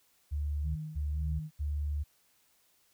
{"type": "tone bursts", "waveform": "sine", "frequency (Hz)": 73.42, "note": "D2", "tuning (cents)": 0, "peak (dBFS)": -30, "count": 3, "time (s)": [0.31, 2.04], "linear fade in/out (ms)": 20, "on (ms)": 450, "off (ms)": 190}
{"type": "tone with tremolo", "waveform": "sine", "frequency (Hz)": 155, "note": "D#3", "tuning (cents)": -6, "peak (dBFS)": -35, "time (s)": [0.62, 1.51], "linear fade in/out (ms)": 50, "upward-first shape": "sine", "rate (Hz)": 1.7, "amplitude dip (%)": 90}
{"effects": ["white hiss -69 dBFS RMS until 2.93 s"]}